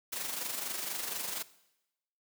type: noise with amplitude modulation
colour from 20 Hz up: white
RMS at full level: -35 dBFS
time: 0.12-1.43 s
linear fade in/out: 10 ms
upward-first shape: sine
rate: 24.2 Hz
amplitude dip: 50%
effects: noise-tail reverb RT60 0.9 s tail -18 dB re dry + high-pass 200 Hz 12 dB/octave